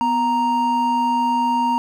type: tone pair together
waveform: triangle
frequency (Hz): 247.9 / 932.3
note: B3 / A#5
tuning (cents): +7 / 0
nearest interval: octave + major seventh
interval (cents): 2293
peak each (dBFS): -21 / -15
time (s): 0.01-1.78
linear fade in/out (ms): 0
effects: none